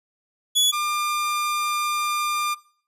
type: tone pair in turn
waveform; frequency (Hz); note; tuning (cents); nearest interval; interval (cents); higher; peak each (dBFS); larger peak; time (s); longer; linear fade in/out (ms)
sawtooth; 3401 / 1199.1; G#7 / D6; +40 / +36; octave + tritone; 1804; first; -13 / -19; first; 0.55-0.72 / 0.72-2.55; second; 20
effects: noise-tail reverb RT60 0.5 s tail -20 dB re dry + resampled to 32000 Hz